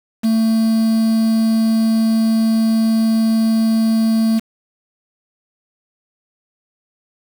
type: tone with quantisation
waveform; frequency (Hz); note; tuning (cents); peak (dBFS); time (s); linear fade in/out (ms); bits
triangle; 223.3; A3; +26; -10; 0.23-4.4; 20; 5
effects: none